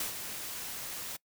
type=noise with ADSR envelope; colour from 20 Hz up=white; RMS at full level=-33 dBFS; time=0-1.17 s; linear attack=3 ms; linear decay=110 ms; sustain=-7 dB; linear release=12 ms; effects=noise-tail reverb RT60 0.1 s tail -23 dB re dry